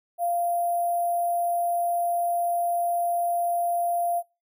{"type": "tone with sample-and-hold", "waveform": "sine", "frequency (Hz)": 693, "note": "F5", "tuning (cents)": -14, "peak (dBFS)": -22, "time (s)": [0.18, 4.23], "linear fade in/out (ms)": 50, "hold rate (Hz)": 11025, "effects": ["noise-tail reverb RT60 0.3 s tail -25 dB re dry"]}